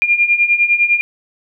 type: beating tone pair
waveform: sine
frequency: 2400 / 2409.9 Hz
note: D7 / D7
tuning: +37 / +44 cents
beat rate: 9.9 Hz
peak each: -16 / -12 dBFS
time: 0.02-1.01 s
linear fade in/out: 0 ms
effects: none